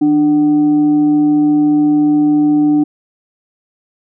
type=tone with frequency modulation; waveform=sine; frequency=297.2 Hz; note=D4; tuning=21 cents sharp; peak=-8 dBFS; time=0.01-2.84 s; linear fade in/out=10 ms; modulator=457 Hz; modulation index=0.24; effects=none